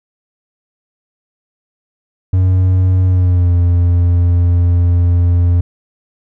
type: tone with pitch glide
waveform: triangle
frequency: 92.5 to 87.31 Hz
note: F#2 to F2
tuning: 0 to 0 cents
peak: -6 dBFS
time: 2.33-5.61 s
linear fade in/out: 5 ms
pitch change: -100 cents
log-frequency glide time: 3.05-3.53 s
effects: none